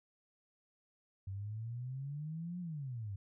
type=exponential two-way sweep; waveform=sine; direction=up then down; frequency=94.7 to 181.2 to 94.7 Hz; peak=-39 dBFS; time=1.27-3.16 s; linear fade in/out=5 ms; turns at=2.6 s; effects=none